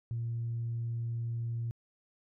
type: tone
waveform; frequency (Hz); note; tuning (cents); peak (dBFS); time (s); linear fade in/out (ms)
sine; 116.54; A#2; 0; -31; 0.11-1.71; 0
effects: tanh soft clip ceiling -28 dBFS